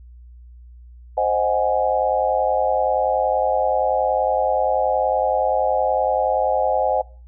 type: chord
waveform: sine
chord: Ab dominant seventh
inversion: first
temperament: equal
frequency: 523.3 / 622.3 / 740 / 830.6 Hz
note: C5 / Eb5 / Gb5 / Ab5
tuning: 0 / 0 / 0 / 0 cents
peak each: -22 dBFS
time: 1.17-7.02 s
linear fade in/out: 10 ms
effects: noise-tail reverb RT60 0.4 s tail -23 dB re dry + added 60 Hz sine -40 dBFS peak until 7.27 s